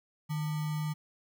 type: tone with sample-and-hold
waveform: sine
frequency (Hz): 153.1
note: D#3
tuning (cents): -28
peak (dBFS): -30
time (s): 0.29-0.94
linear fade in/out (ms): 20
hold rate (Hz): 1050
effects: none